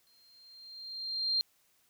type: tone with exponential growth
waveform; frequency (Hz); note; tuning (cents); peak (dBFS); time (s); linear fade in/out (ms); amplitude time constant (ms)
sine; 4186; C8; 0; -25; 0.07-1.41; 0; 290
effects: white hiss -70 dBFS RMS until 1.89 s